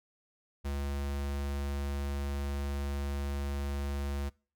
square tone, 70.4 Hz, C#2, 27 cents sharp, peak -33 dBFS, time 0.64-4.3 s, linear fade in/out 20 ms, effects noise-tail reverb RT60 0.4 s tail -25 dB re dry

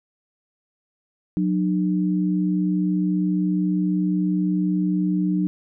sine tone pair together, 182.8 / 302.7 Hz, F#3 / D#4, -21 / -48 cents, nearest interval major sixth, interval 873 cents, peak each -20 / -23 dBFS, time 1.37-5.47 s, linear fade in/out 0 ms, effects none

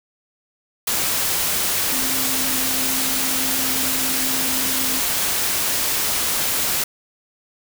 sine tone in noise, 261.6 Hz, C4, in tune, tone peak -30 dBFS, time 1.92-5 s, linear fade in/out 5 ms, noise white, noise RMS -21 dBFS, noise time 0.87-6.84 s, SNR -12 dB, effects none

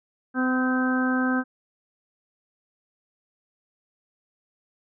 harmonic tone with a mistuned harmonic, 255.8 Hz, C4, 39 cents flat, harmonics 1 / 2 / 3 / 4 / 5 / 6, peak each -22 / -33 / -34 / -36 / -32 / -28 dBFS, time 0.34-1.44 s, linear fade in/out 50 ms, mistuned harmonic 6, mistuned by +21 cents, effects none

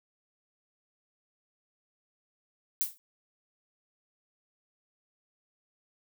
violet noise with exponential decay, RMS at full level -25 dBFS, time 2.81-2.98 s, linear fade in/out 0 ms, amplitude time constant 36 ms, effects none

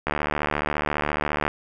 click train, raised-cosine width 0.5 ms, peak -8 dBFS, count 106, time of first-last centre 0.07-1.479 s, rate 74.5 Hz, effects none

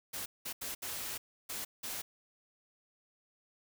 white noise bursts at uneven times, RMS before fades -40 dBFS, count 6, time 0.13-0.26 / 0.45-0.53 / 0.61-0.75 / 0.82-1.18 / 1.49-1.65 / 1.83-2.02 s, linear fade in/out 10 ms, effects none

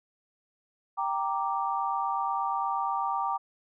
sine chord, G minor, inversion none, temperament equal, 784 / 932.3 / 1174.7 Hz, G5 / Bb5 / D6, 0 / 0 / 0 cents, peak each -31 dBFS, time 0.97-3.38 s, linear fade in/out 20 ms, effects none

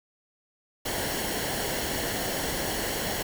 pink noise with comb filter, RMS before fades -30 dBFS, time 0.85-3.23 s, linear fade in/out 10 ms, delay 0.81 ms, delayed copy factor -0.55, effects none

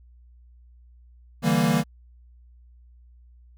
square chord, E half-diminished seventh, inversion third, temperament equal, 146.83 / 164.81 / 196 / 233.1 Hz, D3 / E3 / G3 / Bb3, 0 / 0 / 0 / 0 cents, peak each -28 / -24 / -26 / -24 dBFS, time 1.42-1.84 s, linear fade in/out 50 ms, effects added 60 Hz sine -49 dBFS peak until 3.57 s

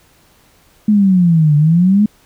sine exponential two-way sweep, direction down then up, 215.6 to 145.4 to 215.6 Hz, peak -7 dBFS, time 0.88-2.06 s, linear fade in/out 5 ms, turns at 1.56 s, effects pink hiss -51 dBFS RMS until 2.25 s

